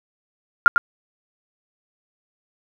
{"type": "tone with echo", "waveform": "sine", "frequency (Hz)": 1400, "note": "F6", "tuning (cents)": 4, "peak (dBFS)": -5, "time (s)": [0.66, 0.68], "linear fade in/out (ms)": 0, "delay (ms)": 100, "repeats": 1, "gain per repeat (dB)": -8, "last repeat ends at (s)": 0.78, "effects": []}